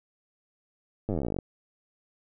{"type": "slowing click train", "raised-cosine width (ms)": 2, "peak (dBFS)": -17, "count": 21, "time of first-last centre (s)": [1.09, 1.388], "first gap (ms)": 9, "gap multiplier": 1.05, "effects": []}